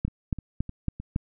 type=two click trains; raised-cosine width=5 ms; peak=-13 / -23 dBFS; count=5 / 4; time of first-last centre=0.05-1.161 / 0.08-1 s; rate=3.6 / 3.26 Hz; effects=none